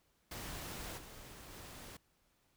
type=noise with level steps; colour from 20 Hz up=pink; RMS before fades=-45 / -53 / -51 dBFS; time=0.31-1.97 s; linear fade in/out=5 ms; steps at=0.97 / 1.51 s; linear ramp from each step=20 ms; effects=pink hiss -75 dBFS RMS until 2.56 s